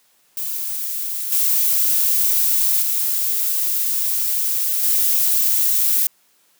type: noise with level steps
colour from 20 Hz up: violet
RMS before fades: -25 / -17 / -20 / -17 dBFS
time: 0.37-6.07 s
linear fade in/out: 2 ms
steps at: 1.32 / 2.82 / 4.83 s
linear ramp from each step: 2 ms
effects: white hiss -59 dBFS RMS until 6.59 s + high-pass 150 Hz 12 dB/octave